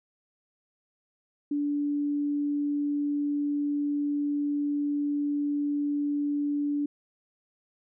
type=tone; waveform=sine; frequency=290 Hz; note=D4; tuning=22 cents flat; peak=-25 dBFS; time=1.51-6.86 s; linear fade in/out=5 ms; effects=none